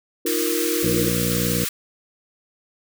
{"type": "chord", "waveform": "sine", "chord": "Eb suspended second", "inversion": "none", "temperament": "just", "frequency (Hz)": [311.1, 350, 466.7], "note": ["Eb4", "F4", "Bb4"], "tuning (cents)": [0, 4, 2], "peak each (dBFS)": [-26, -25, -26], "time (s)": [0.25, 1.09], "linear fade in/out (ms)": 5}
{"type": "high-pass noise", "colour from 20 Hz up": "white", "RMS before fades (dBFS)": -26, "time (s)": [0.26, 1.69], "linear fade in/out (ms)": 5, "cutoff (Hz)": 1100, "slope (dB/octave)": 96}
{"type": "harmonic tone", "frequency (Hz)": 59.6, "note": "A#1", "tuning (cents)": 39, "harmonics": [1, 2, 3, 4, 5, 6, 8, 9], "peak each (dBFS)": [-34, -27, -25, -30, -30, -34, -28, -36], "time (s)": [0.83, 1.65], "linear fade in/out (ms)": 5}
{"effects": []}